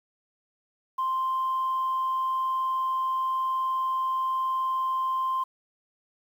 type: tone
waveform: sine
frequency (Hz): 1046.5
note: C6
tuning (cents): 0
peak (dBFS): -23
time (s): 0.98-5.44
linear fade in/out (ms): 10
effects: tanh soft clip ceiling -21 dBFS + 9-bit